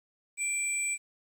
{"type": "tone pair together", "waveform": "sine", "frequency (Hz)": [2349, 7940], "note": ["D7", "B8"], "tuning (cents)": [0, 8], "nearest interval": "octave + major sixth", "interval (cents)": 2108, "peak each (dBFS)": [-30, -30], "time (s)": [0.37, 0.98], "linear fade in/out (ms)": 50, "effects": ["tanh soft clip ceiling -23 dBFS", "10-bit"]}